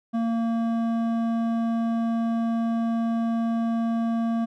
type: tone with hard clipping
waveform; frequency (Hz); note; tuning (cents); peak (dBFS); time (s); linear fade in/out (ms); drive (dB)
sine; 229.4; A#3; -28; -24; 0.13-4.46; 20; 10
effects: none